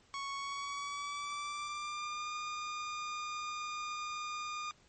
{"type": "tone with pitch glide", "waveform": "sawtooth", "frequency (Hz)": [1108.7, 1216], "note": ["C#6", "D#6"], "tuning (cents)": [0, -40], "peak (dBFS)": -34, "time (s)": [0.14, 4.71], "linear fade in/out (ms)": 0, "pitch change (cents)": 160, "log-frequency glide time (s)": [0.35, 2.34], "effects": ["pink hiss -66 dBFS RMS until 4.88 s", "MP3 32 kbps"]}